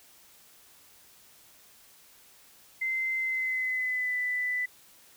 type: tone with pitch glide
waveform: sine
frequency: 2072 to 1991 Hz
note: C7 to B6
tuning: -17 to +14 cents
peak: -27 dBFS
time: 2.81-4.66 s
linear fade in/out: 10 ms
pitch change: -69 cents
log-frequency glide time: 3.18-4.18 s
effects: white hiss -57 dBFS RMS until 5.16 s